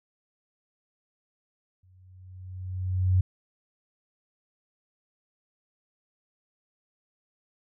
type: tone with exponential growth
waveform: sine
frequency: 92.4 Hz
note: F#2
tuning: 2 cents flat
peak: -17 dBFS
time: 1.83-3.21 s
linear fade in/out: 5 ms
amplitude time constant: 300 ms
effects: none